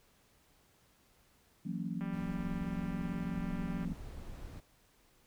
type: chord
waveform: sine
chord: F# dominant seventh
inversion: third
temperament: just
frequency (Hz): 166.5 / 185 / 231.2 / 277.5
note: E3 / F#3 / A#3 / C#4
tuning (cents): +18 / 0 / -14 / +2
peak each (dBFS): -40 / -39 / -41 / -45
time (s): 1.65-3.93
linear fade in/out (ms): 10
type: click train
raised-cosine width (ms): 0.5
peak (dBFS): -35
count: 363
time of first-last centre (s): 2.01-3.848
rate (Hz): 197
type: noise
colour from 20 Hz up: brown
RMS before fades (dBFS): -45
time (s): 2.12-4.61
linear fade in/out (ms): 20
effects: pink hiss -68 dBFS RMS until 5.26 s